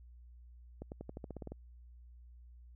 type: accelerating click train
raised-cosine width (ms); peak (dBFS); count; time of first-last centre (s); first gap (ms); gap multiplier
2; -30; 11; 0.82-1.52; 99; 0.92
effects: added 60 Hz sine -53 dBFS peak until 2.75 s